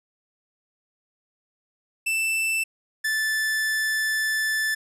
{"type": "tone pair in turn", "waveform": "45% pulse", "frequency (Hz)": [2656, 1752.5], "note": ["E7", "A6"], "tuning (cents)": [12, -7], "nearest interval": "perfect fifth", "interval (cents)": 719, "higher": "first", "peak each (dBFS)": -22, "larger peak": "neither", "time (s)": [[2.06, 2.64], [3.04, 4.75]], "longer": "second", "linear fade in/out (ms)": 10, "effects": ["resampled to 32000 Hz"]}